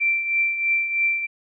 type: tone with tremolo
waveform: sine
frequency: 2349 Hz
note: D7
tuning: in tune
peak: -16 dBFS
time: 0-1.27 s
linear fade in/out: 20 ms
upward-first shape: triangle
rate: 3.1 Hz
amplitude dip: 65%
effects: none